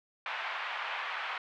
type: band-pass noise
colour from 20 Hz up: pink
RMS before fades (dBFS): -37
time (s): 0.26-1.38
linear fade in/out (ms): 2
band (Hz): 840 to 2900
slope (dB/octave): 24
effects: none